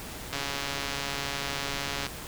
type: click train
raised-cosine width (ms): 0.2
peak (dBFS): -14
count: 244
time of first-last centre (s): 0.33-2.066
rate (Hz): 140
effects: pink hiss -40 dBFS RMS until 2.27 s